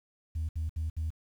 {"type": "tone bursts", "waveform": "sine", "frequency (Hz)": 79.4, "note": "D#2", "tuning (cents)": 36, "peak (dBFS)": -28, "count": 4, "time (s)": [0.35, 1.105], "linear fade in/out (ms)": 10, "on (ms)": 140, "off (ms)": 65, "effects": ["tanh soft clip ceiling -27 dBFS", "10-bit"]}